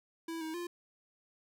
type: tone with pitch steps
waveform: square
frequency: 329.3 / 317.8 / 348.6 Hz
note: E4 / D#4 / F4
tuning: -2 / +37 / -3 cents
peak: -38 dBFS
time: 0.28-0.67 s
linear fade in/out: 5 ms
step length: 130 ms
effects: none